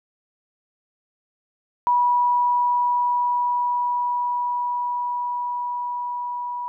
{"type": "tone with level ramp", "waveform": "sine", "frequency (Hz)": 974, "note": "B5", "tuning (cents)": -24, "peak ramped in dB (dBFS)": [-15, -26], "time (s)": [1.87, 6.68], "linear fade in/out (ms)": 0, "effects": []}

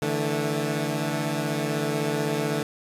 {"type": "chord", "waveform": "15% pulse", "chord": "D suspended second", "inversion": "none", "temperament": "equal with one note detuned", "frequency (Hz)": [146.83, 162.83, 220], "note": ["D3", "E3", "A3"], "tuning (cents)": [0, -21, 0], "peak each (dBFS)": [-21, -24, -24], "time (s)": [0.02, 2.63], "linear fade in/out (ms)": 2, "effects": ["resampled to 32000 Hz"]}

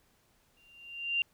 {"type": "tone with exponential growth", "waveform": "sine", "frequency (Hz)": 2781, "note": "F7", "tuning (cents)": -8, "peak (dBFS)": -24, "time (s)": [0.57, 1.22], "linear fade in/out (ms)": 1, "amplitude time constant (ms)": 140, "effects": ["pink hiss -69 dBFS RMS until 1.33 s"]}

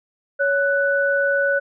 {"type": "tone pair together", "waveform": "sine", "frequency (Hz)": [559.3, 1487], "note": ["C#5", "F#6"], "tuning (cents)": [15, 8], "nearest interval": "octave + perfect fourth", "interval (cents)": 1693, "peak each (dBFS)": -19, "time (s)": [0.39, 1.6], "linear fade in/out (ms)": 20, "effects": []}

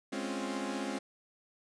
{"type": "chord", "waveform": "sawtooth", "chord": "Db major seventh", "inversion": "second", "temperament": "equal", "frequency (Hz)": [207.7, 261.6, 277.2, 349.2], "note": ["Ab3", "C4", "Db4", "F4"], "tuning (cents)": [0, 0, 0, 0], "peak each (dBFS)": [-36, -35, -36, -38], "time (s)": [0.12, 0.99], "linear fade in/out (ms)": 10, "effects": ["resampled to 22050 Hz", "11-bit"]}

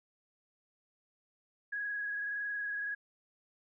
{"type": "tone with frequency modulation", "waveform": "sine", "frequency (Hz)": 1661.2, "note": "G#6", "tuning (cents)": 0, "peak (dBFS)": -34, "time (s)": [1.72, 2.95], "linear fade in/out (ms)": 10, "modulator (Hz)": 21.6, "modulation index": 1.2, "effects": []}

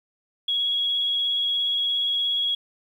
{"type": "tone with vibrato", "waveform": "sine", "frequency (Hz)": 3326, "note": "G#7", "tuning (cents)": 2, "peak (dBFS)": -21, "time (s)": [0.48, 2.55], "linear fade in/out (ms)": 5, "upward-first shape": "triangle", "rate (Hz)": 17, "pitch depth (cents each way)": 17, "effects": ["9-bit"]}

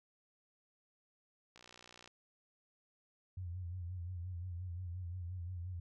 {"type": "click train", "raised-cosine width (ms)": 0.2, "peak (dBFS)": -39, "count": 32, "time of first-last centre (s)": [1.56, 2.076], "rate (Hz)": 60.1}
{"type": "tone with vibrato", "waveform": "sine", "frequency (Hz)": 89, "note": "F2", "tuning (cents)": 33, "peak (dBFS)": -40, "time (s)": [3.37, 5.8], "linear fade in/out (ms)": 5, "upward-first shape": "sine", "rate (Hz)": 5.7, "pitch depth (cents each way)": 75}
{"effects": []}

